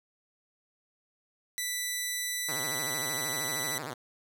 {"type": "tone", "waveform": "10% pulse", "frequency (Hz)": 1980, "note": "B6", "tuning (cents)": 4, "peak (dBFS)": -22, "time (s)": [1.58, 3.78], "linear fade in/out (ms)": 0}
{"type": "tone with vibrato", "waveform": "5% pulse", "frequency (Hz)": 138.59, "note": "C#3", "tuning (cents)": 0, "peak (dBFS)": -25, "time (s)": [2.48, 3.94], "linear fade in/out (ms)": 10, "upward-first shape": "sine", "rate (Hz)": 13, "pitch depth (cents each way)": 240}
{"effects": []}